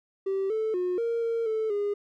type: tone with pitch steps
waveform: triangle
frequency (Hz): 387.6 / 438.6 / 361 / 464.3 / 460.2 / 439 / 408.9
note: G4 / A4 / F#4 / A#4 / A#4 / A4 / G#4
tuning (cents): -20 / -6 / -43 / -7 / -22 / -4 / -27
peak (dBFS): -22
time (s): 0.26-1.94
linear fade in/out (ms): 10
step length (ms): 240
effects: tanh soft clip ceiling -21 dBFS

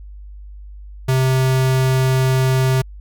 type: tone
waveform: square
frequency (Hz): 130.81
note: C3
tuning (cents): 0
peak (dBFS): -14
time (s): 1.08-2.82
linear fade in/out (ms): 10
effects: added 50 Hz sine -33 dBFS peak until 3 s

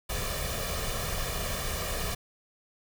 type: noise with comb filter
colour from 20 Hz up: pink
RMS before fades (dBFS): -32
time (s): 0.09-2.15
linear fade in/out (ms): 10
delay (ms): 1.7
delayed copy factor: +0.7
effects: none

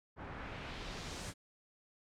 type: noise with low-pass filter sweep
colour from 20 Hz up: pink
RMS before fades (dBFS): -45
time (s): 0.16-1.34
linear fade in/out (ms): 50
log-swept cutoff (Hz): 1300 to 9100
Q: 1.2
effects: none

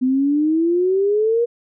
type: exponential sweep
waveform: sine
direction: up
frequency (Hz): 252 to 479.9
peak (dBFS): -14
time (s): 0.01-1.46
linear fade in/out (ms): 20
effects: none

